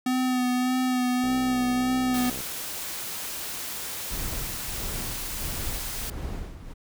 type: tone with vibrato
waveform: square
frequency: 252.4 Hz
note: B3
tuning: 38 cents sharp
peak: -23 dBFS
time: 0.06-2.3 s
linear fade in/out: 5 ms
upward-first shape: sine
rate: 1.7 Hz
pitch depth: 24 cents each way
type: click train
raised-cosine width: 2 ms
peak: -26 dBFS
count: 77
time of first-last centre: 1.24-2.406 s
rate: 65.2 Hz
type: noise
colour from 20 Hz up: white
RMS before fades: -34 dBFS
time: 2.14-6.1 s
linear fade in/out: 2 ms
type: noise with tremolo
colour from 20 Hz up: brown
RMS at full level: -31 dBFS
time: 4.1-6.74 s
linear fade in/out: 20 ms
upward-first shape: sine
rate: 1.5 Hz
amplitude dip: 70%
effects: none